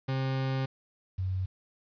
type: tone pair in turn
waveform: 40% pulse / sine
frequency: 133 / 93.56 Hz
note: C3 / F#2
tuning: +29 / +20 cents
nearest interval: tritone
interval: 609 cents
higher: first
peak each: -27 / -28 dBFS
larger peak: first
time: 0.08-0.66 / 1.18-1.46 s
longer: first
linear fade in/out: 10 ms
effects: resampled to 11025 Hz + 10-bit